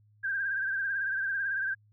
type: tone with vibrato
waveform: sine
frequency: 1585 Hz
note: G6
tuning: 19 cents sharp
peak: -28 dBFS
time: 0.23-1.75 s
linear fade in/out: 20 ms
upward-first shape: triangle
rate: 18 Hz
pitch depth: 70 cents each way
effects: added 105 Hz sine -60 dBFS peak until 1.92 s